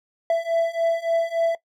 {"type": "beating tone pair", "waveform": "triangle", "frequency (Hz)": [664, 667.5], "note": ["E5", "E5"], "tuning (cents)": [12, 22], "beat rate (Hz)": 3.5, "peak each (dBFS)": [-21, -20], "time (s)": [0.3, 1.55], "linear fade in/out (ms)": 2, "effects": ["noise-tail reverb RT60 0.1 s tail -18 dB re dry"]}